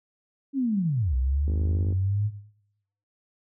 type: linear two-way sweep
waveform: sine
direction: down then up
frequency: 284.1 to 61.74 to 107 Hz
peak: -22 dBFS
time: 0.53-2.31 s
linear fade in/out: 50 ms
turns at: 1.15 s
type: click train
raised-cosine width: 3 ms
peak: -22 dBFS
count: 24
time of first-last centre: 1.48-1.925 s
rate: 51.7 Hz
effects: noise-tail reverb RT60 0.8 s tail -17 dB re dry